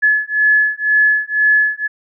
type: beating tone pair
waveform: sine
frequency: 1709 / 1711 Hz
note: G#6 / A6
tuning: +49 / -49 cents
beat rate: 2 Hz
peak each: -14 dBFS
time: 0.02-1.88 s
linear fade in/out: 20 ms
effects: none